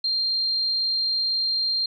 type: tone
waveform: sine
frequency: 4186 Hz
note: C8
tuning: in tune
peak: -21 dBFS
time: 0.04-1.86 s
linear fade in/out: 5 ms
effects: none